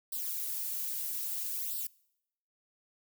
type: noise with flanger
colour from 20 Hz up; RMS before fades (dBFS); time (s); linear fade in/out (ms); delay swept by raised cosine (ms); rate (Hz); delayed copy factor
violet; -36; 0.12-1.87; 5; 0.22 to 5.02; 0.61; +1
effects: noise-tail reverb RT60 0.8 s tail -24 dB re dry